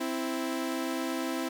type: tone pair together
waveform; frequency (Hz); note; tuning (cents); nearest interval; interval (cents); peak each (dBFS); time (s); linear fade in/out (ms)
sawtooth; 261.6 / 329.6; C4 / E4; 0 / 0; major third; 400; -29 / -29; 0-1.49; 10
effects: 10-bit

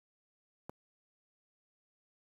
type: click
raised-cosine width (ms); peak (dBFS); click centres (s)
1; -28; 0.695
effects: high-pass 80 Hz 12 dB/octave + 9-bit

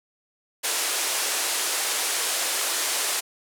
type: band-pass noise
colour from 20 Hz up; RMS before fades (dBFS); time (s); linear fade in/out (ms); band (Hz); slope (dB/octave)
white; -26; 0.63-3.21; 20; 360 to 11000; 24
effects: none

